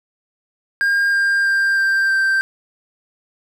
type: tone with pitch steps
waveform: triangle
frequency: 1611 / 1599.9 / 1588.8 / 1577.8 / 1566.9 Hz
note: G6 / G6 / G6 / G6 / G6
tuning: +47 / +35 / +23 / +11 / -1 cents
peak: -12 dBFS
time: 0.81-2.41 s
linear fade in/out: 0 ms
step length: 320 ms
effects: none